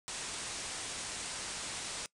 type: low-pass noise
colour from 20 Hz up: white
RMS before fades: -41 dBFS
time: 0.08-2.06 s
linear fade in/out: 0 ms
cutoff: 9600 Hz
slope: 96 dB/octave
effects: noise-tail reverb RT60 0.1 s tail -21 dB re dry